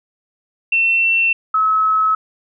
sine tone pair in turn, 2699 / 1289.3 Hz, E7 / E6, +40 / -39 cents, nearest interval octave + minor second, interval 1279 cents, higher first, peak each -12 dBFS, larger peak neither, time 0.72-1.33 / 1.54-2.15 s, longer neither, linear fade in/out 5 ms, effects none

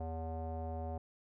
square tone with low-pass filter, 81 Hz, E2, 30 cents flat, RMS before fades -40 dBFS, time 0-0.98 s, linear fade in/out 5 ms, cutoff 690 Hz, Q 6, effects none

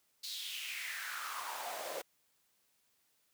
pink noise with high-pass filter sweep, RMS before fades -42 dBFS, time 0.23-2.02 s, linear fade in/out 10 ms, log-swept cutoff 4300 to 500 Hz, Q 4.3, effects white hiss -75 dBFS RMS until 3.33 s + high-pass 60 Hz 12 dB/octave

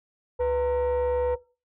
sine tone with frequency modulation, 493.9 Hz, B4, in tune, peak -19 dBFS, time 0.39-1.36 s, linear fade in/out 20 ms, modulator 426 Hz, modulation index 0.49, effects noise-tail reverb RT60 0.3 s tail -19 dB re dry + tanh soft clip ceiling -21 dBFS

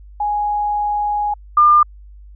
sine tone pair in turn, 830.6 / 1201.6 Hz, G#5 / D6, 0 / +39 cents, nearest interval tritone, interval 639 cents, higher second, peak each -16 / -7 dBFS, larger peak second, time 0.2-1.34 / 1.57-1.83 s, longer first, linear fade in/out 5 ms, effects added 50 Hz sine -37 dBFS peak until 2.35 s

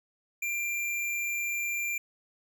square tone, 2376 Hz, D7, 20 cents sharp, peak -30 dBFS, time 0.42-1.98 s, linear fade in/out 5 ms, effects none

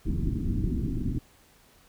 pink low-pass noise, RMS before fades -28 dBFS, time 0.05-1.19 s, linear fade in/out 10 ms, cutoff 330 Hz, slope 48 dB/octave, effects pink hiss -59 dBFS RMS until 1.88 s

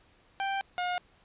sawtooth tone pair in turn, 784 / 716.7 Hz, G5 / F5, 0 / +45 cents, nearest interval major second, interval 155 cents, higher first, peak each -25 dBFS, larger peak neither, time 0.4-0.61 / 0.78-0.98 s, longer first, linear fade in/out 0 ms, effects pink hiss -63 dBFS RMS until 1.24 s + resampled to 8000 Hz

